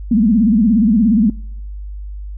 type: tone with vibrato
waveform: sine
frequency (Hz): 218.8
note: A3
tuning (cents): -9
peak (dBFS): -9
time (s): 0.11-1.3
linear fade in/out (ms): 5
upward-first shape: sine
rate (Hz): 17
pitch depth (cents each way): 180
effects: noise-tail reverb RT60 0.8 s tail -26 dB re dry + added 50 Hz sine -25 dBFS peak until 2.37 s